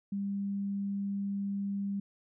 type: tone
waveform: sine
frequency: 199.2 Hz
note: G3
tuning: 28 cents sharp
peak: -31 dBFS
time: 0.12-2 s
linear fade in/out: 5 ms
effects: none